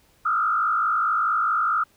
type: tone with frequency modulation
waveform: sine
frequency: 1313 Hz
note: E6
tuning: 7 cents flat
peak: -19 dBFS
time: 0.25-1.84 s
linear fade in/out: 10 ms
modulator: 52.3 Hz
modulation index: 1.8
effects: pink hiss -60 dBFS RMS until 1.96 s